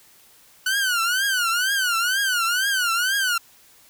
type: tone with vibrato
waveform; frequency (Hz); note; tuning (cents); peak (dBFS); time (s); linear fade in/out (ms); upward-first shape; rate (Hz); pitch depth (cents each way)
sawtooth; 1480; F#6; 0; -16; 0.66-3.38; 5; triangle; 2.1; 190
effects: white hiss -53 dBFS RMS until 3.89 s